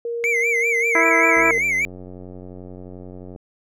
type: tone with pitch glide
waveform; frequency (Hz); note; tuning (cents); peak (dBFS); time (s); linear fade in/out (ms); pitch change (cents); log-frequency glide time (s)
sine; 468.9 to 461.9; A#4 to A#4; +10 to -16; -23; 0.05-1.58; 2; -26; 0.31-1.11
type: tone with vibrato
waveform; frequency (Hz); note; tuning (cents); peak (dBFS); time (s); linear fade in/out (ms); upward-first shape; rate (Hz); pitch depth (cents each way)
triangle; 2194; C#7; -18; -16; 0.24-1.85; 0; sine; 5.1; 130
type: harmonic tone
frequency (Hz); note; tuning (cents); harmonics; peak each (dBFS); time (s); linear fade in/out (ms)
329.6; E4; 0; 1 / 2 / 3 / 4 / 5 / 6 / 7; -23 / -23 / -23 / -23 / -23 / -23 / -23; 0.95-1.51; 2
type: click train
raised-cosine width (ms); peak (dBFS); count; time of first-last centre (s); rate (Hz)
2; -25; 183; 1.37-3.361; 91.4
effects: none